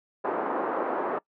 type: band-pass noise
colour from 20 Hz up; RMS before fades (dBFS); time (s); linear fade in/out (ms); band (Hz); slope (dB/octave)
pink; -29; 0.24-1.19; 10; 310 to 1300; 24
effects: noise-tail reverb RT60 0.1 s tail -23 dB re dry